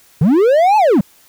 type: linear two-way sweep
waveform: triangle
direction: up then down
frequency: 131.1 to 880 to 160.6 Hz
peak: -6 dBFS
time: 0.21-1.01 s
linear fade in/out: 5 ms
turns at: 0.77 s
effects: white hiss -49 dBFS RMS until 1.28 s